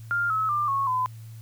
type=tone with pitch steps; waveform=sine; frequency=1400 / 1291.2 / 1190.9 / 1098.4 / 1013.1 Hz; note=F6 / E6 / D6 / C#6 / B5; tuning=+4 / -36 / +24 / -16 / +44 cents; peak=-22 dBFS; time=0.11-1.06 s; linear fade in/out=0 ms; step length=190 ms; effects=added 112 Hz sine -39 dBFS peak until 1.41 s + white hiss -57 dBFS RMS until 1.41 s